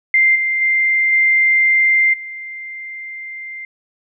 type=tone with level steps; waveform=sine; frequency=2093 Hz; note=C7; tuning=in tune; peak=-9 / -15 / -12 / -10 / -27 dBFS; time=0.14-3.65 s; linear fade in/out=2 ms; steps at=0.35 / 0.61 / 1.12 / 2.13 s; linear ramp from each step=10 ms; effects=none